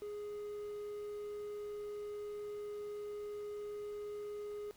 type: tone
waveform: triangle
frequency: 415.3 Hz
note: G#4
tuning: in tune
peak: -39 dBFS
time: 0.02-4.71 s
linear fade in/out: 0 ms
effects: pink hiss -64 dBFS RMS until 4.76 s